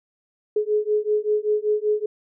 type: beating tone pair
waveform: sine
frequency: 420.4 / 425.6 Hz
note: G#4 / G#4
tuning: +21 / +42 cents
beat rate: 5.2 Hz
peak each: -22 dBFS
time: 0.56-2.06 s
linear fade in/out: 5 ms
effects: none